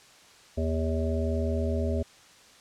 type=harmonic tone; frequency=80.4 Hz; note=E2; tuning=43 cents flat; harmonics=1 / 3 / 5 / 7 / 8; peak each=-27 / -32 / -34 / -35 / -36 dBFS; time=0.57-2.03 s; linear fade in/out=10 ms; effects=white hiss -54 dBFS RMS until 2.6 s + low-pass 7000 Hz 12 dB/octave